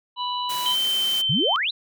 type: harmonic tone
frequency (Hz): 987.8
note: B5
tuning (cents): 0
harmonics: 1 / 3 / 4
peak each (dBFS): -26 / -31 / -32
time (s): 0.16-0.76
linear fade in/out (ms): 50
type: high-pass noise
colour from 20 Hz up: white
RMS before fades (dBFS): -33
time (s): 0.49-1.22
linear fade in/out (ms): 10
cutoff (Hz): 120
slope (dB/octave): 12
type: tone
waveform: sine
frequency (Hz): 3095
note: G7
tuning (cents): -23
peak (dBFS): -20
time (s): 0.66-1.56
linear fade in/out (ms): 0
type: exponential sweep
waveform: sine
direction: up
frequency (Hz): 116.54 to 4200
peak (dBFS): -21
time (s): 1.29-1.71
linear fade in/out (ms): 10
effects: none